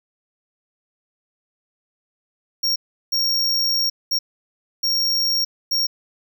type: tone bursts at uneven times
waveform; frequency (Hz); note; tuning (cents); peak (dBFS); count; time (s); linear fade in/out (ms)
square; 5560; F8; -9; -18; 5; 2.63-2.76 / 3.12-3.9 / 4.11-4.19 / 4.83-5.45 / 5.71-5.87; 10
effects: none